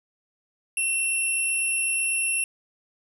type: tone pair together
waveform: sine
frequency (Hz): 2709 / 10859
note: E7 / F9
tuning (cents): +47 / -50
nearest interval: 2 octaves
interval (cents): 2403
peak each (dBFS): -23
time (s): 0.77-2.44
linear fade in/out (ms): 2
effects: tanh soft clip ceiling -19 dBFS